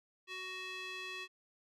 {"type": "tone with band-pass filter", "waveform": "square", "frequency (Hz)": 372.4, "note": "F#4", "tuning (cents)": 11, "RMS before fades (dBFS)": -44, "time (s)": [0.27, 1.28], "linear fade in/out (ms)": 50, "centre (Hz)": 2800, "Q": 2.1, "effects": []}